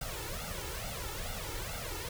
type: noise with flanger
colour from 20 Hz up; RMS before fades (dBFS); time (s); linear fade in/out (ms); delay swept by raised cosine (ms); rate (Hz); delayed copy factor
pink; -39; 0.01-2.09; 5; 1.4 to 2.29; 2.3; +0.95
effects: none